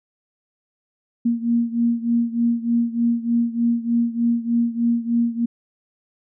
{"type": "beating tone pair", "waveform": "sine", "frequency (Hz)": [233.6, 236.9], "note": ["A#3", "A#3"], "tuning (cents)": [4, 28], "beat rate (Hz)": 3.3, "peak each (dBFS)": [-19, -22], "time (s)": [1.25, 5.46], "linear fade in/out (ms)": 10, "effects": []}